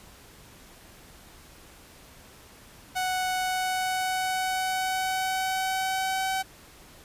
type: tone with pitch glide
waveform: sawtooth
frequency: 741 to 761.8 Hz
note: F#5 to G5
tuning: +2 to -50 cents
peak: -22 dBFS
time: 2.95-6.43 s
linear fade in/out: 20 ms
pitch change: +48 cents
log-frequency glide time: 3.37-6.32 s
effects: pink hiss -51 dBFS RMS until 7.04 s + resampled to 32000 Hz